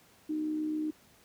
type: tone with amplitude modulation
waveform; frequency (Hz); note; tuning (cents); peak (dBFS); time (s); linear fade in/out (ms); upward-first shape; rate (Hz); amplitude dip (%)
sine; 307.8; D#4; -19; -28; 0.29-0.91; 10; sine; 67.8; 40
effects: pink hiss -61 dBFS RMS until 1.24 s + high-pass 80 Hz 12 dB/octave